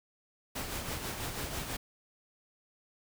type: noise with tremolo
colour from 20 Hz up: pink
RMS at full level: -36 dBFS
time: 0.55-1.77 s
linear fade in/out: 10 ms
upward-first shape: sine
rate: 6.1 Hz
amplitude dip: 45%
effects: none